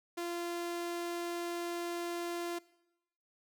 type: tone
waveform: sawtooth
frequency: 344.9 Hz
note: F4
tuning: 22 cents flat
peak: -32 dBFS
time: 0.17-2.59 s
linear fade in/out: 10 ms
effects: noise-tail reverb RT60 0.9 s tail -21 dB re dry